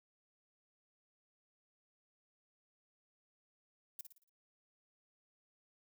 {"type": "noise with echo", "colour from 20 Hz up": "violet", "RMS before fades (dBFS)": -44, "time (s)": [3.99, 4.01], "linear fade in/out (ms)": 2, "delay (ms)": 57, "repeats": 5, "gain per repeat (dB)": -7, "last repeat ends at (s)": 4.295, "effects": ["noise-tail reverb RT60 0.1 s tail -25 dB re dry"]}